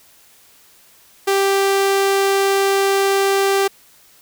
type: tone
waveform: sawtooth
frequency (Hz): 392.6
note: G4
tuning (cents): +3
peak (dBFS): -10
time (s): 1.27-3.68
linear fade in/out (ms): 10
effects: white hiss -50 dBFS RMS until 4.21 s